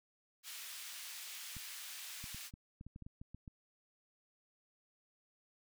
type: high-pass noise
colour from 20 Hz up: pink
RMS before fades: -48 dBFS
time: 0.43-2.51 s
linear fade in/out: 50 ms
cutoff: 2300 Hz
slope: 12 dB/octave
type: clicks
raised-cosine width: 5 ms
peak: -37 dBFS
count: 12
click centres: 1.567 / 2.241 / 2.346 / 2.539 / 2.811 / 2.866 / 2.961 / 3.023 / 3.065 / 3.215 / 3.346 / 3.478 s
effects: none